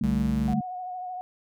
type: chord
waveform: sine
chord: D suspended fourth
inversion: none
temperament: just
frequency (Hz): 146.83 / 195.78 / 220.2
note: D3 / G3 / A3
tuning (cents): 0 / -2 / +2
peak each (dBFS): -30 / -28 / -25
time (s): 0.01-0.61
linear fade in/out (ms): 5
type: tone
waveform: square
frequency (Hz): 64.7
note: C2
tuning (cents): -19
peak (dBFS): -31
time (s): 0.03-0.54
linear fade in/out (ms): 5
type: tone with vibrato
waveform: sine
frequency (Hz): 731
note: F#5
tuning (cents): -21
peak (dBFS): -32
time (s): 0.48-1.21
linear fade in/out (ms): 0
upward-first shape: sine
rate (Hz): 13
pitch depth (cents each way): 28
effects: none